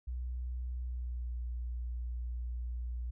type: tone with pitch glide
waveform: sine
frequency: 61.74 to 60.09 Hz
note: B1 to B1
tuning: 0 to -47 cents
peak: -35 dBFS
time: 0.07-3.11 s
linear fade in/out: 10 ms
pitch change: -47 cents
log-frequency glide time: 0.84-1.34 s
effects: none